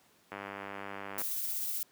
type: click train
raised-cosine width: 0.5 ms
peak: -25 dBFS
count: 90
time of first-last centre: 0.32-1.216 s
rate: 99.3 Hz
type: noise with tremolo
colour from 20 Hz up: violet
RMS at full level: -34 dBFS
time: 1.18-1.83 s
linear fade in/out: 2 ms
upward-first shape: sine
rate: 16 Hz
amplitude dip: 25%
effects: pink hiss -65 dBFS RMS until 1.91 s + high-pass 150 Hz 12 dB/octave